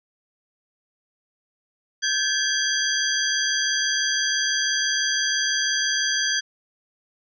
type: tone cluster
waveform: sine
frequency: 1564 / 1710 / 3283 / 4754 / 6090 Hz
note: G6 / A6 / G#7 / D8 / F#8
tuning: -4 / -50 / -21 / +20 / +49 cents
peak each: -27 dBFS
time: 2.02-6.41 s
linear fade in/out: 20 ms
effects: none